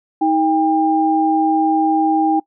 sine tone pair together, 317.1 / 799 Hz, D#4 / G5, +33 / +33 cents, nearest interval octave + major third, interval 1600 cents, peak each -15 dBFS, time 0.21-2.4 s, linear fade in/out 10 ms, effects noise-tail reverb RT60 0.1 s tail -21 dB re dry

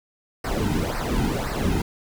brown noise with flanger, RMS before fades -24 dBFS, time 0.44-1.82 s, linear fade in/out 5 ms, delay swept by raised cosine 0.29 to 1.79 ms, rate 1.9 Hz, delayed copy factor -0.75, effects none

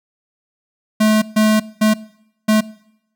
square tone bursts at uneven times, 215.7 Hz, A3, 34 cents flat, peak -11 dBFS, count 4, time 1-1.22 / 1.36-1.6 / 1.81-1.94 / 2.48-2.61 s, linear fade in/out 10 ms, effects noise-tail reverb RT60 0.8 s tail -22 dB re dry

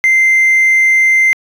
triangle tone, 2083 Hz, C7, 8 cents flat, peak -4 dBFS, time 0.04-1.33 s, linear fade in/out 0 ms, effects tanh soft clip ceiling -2 dBFS

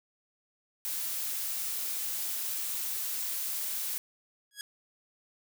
blue noise, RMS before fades -34 dBFS, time 0.85-3.98 s, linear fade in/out 0 ms
10% pulse tone with exponential growth, 1661.2 Hz, G#6, in tune, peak -25 dBFS, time 4.51-4.61 s, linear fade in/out 1 ms, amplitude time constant 21 ms
effects none

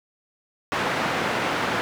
white band-pass noise, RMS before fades -25 dBFS, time 0.72-1.81 s, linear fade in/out 0 ms, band 120 to 1700 Hz, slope 12 dB/octave, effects none

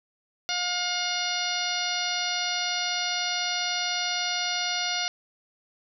harmonic tone with a mistuned harmonic, 714 Hz, F5, 38 cents sharp, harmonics 1 / 2 / 3 / 4 / 5 / 6 / 7 / 8, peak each -34 / -34 / -34 / -34 / -34 / -34 / -34 / -34 dBFS, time 0.49-5.08 s, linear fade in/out 0 ms, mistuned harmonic 7, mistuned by -37 cents, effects none

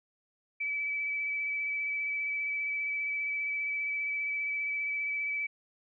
sine tone with vibrato, 2300 Hz, D7, 37 cents flat, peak -30 dBFS, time 0.6-5.47 s, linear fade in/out 10 ms, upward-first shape sine, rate 15 Hz, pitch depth 15 cents each way, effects none

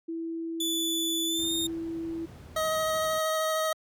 sine tone, 329.6 Hz, E4, in tune, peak -31 dBFS, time 0.08-2.26 s, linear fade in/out 10 ms
sawtooth tone with pitch glide, 3473 to 3669 Hz, A7 to A#7, -23 to -28 cents, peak -25 dBFS, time 0.6-1.67 s, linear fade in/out 5 ms, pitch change +95 cents, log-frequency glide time 1.26-1.53 s
brown noise, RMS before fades -42 dBFS, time 1.39-3.18 s, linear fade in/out 0 ms
25% pulse tone with vibrato, 632 Hz, D#5, 27 cents sharp, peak -22 dBFS, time 2.56-3.73 s, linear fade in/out 5 ms, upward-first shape sine, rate 13 Hz, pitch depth 11 cents each way
effects high-pass 80 Hz 12 dB/octave

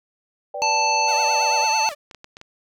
sine chord, G major, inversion first, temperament equal, 493.9 / 587.3 / 784 Hz, B4 / D5 / G5, 0 / 0 / 0 cents, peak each -34 / -29 / -31 dBFS, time 0.54-1.65 s, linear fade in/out 5 ms
harmonic tone, 880 Hz, A5, in tune, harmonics 1 / 3 / 5 / 7, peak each -19 / -24 / -26 / -27 dBFS, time 0.62-1.89 s, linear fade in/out 0 ms
sawtooth tone with vibrato, 657 Hz, E5, 6 cents flat, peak -27 dBFS, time 1.07-1.95 s, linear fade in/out 20 ms, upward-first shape triangle, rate 9 Hz, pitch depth 260 cents each way
clicks, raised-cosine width 0.2 ms, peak -23 dBFS, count 7, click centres 1.645 / 1.915 / 2.112 / 2.147 / 2.244 / 2.369 / 2.414 s
effects none

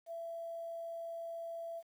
sine tone with quantisation, 669 Hz, E5, 25 cents sharp, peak -40 dBFS, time 0.06-1.83 s, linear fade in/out 50 ms, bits 11, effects none

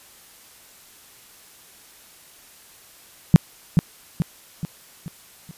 sine tone with echo, 164.81 Hz, E3, in tune, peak -4 dBFS, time 3.34-3.36 s, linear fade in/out 0 ms, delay 430 ms, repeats 5, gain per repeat -6 dB, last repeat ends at 5.51 s, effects white hiss -49 dBFS RMS until 5.57 s + resampled to 32000 Hz

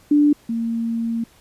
sine tone pair in turn, 293.7 / 229.8 Hz, D4 / A#3, 0 / -25 cents, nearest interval major third, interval 425 cents, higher first, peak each -11 / -20 dBFS, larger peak first, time 0.11-0.33 / 0.49-1.24 s, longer second, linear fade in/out 5 ms, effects pink hiss -53 dBFS RMS until 1.4 s + resampled to 32000 Hz

